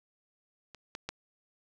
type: clicks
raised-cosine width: 0.2 ms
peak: -30 / -21 / -18 dBFS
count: 3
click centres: 0.747 / 0.951 / 1.09 s
effects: none